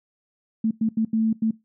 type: tone bursts at uneven times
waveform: sine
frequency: 222 Hz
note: A3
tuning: 16 cents sharp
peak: -18 dBFS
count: 5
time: 0.64-0.71 / 0.81-0.89 / 0.97-1.05 / 1.13-1.33 / 1.42-1.51 s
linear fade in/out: 5 ms
effects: noise-tail reverb RT60 0.2 s tail -21 dB re dry